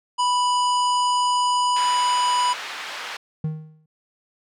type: harmonic tone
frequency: 987 Hz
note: B5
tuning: 1 cent flat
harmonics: 1 / 3 / 5 / 7 / 9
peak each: -18 / -28 / -32 / -35 / -37 dBFS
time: 0.18-2.54 s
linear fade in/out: 20 ms
type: band-pass noise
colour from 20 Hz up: pink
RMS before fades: -33 dBFS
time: 1.76-3.17 s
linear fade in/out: 5 ms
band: 1100 to 3800 Hz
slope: 12 dB/octave
type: tone with exponential decay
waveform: triangle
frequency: 156.1 Hz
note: D#3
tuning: 6 cents sharp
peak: -18 dBFS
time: 3.44-3.86 s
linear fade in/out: 5 ms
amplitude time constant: 91 ms
effects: none